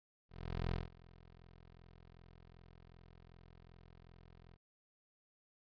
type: tone with ADSR envelope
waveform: 15% pulse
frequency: 42.62 Hz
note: F1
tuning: 41 cents flat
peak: -28 dBFS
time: 0.29-4.57 s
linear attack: 430 ms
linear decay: 170 ms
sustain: -24 dB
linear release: 24 ms
effects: resampled to 11025 Hz